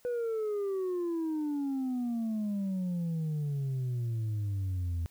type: exponential sweep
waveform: sine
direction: down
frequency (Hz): 493.9 to 82.41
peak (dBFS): -27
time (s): 0.05-5.06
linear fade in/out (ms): 0
effects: tanh soft clip ceiling -29 dBFS + white hiss -64 dBFS RMS until 5.1 s